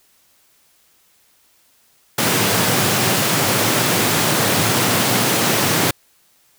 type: high-pass noise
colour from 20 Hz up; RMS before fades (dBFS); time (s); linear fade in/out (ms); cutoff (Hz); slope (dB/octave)
pink; -17; 2.18-5.91; 5; 100; 96
effects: white hiss -57 dBFS RMS until 6.58 s